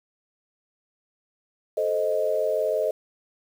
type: chord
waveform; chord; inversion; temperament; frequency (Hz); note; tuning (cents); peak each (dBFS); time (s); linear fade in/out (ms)
sine; A diminished; none; equal with one note detuned; 437 / 523.3 / 622.3; A4 / C5 / Eb5; -12 / 0 / 0; -27 / -27 / -24; 1.77-2.91; 5
effects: 8-bit